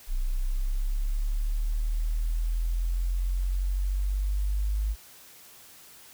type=linear sweep; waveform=sine; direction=up; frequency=30.67 to 51.91 Hz; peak=-24 dBFS; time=0.07-4.96 s; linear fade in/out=50 ms; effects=white hiss -51 dBFS RMS until 6.13 s